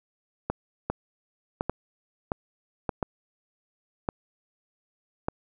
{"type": "two click trains", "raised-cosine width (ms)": 1, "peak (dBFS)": [-12, -12], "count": [5, 4], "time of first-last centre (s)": [[0.5, 5.285], [0.9, 3.028]], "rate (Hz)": [0.836, 1.41], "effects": []}